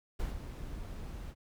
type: noise with ADSR envelope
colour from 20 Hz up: brown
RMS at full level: -34 dBFS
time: 0.19-1.35 s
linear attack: 10 ms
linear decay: 150 ms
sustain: -8 dB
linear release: 56 ms
effects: none